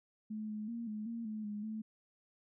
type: tone with pitch steps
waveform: sine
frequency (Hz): 215.3 / 212.9 / 233.2 / 213.1 / 231.4 / 215.5 / 208.2 / 218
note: A3 / G#3 / A#3 / G#3 / A#3 / A3 / G#3 / A3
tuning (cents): -37 / +43 / +1 / +45 / -13 / -36 / +5 / -16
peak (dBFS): -38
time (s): 0.3-1.82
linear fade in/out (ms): 10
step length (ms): 190
effects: none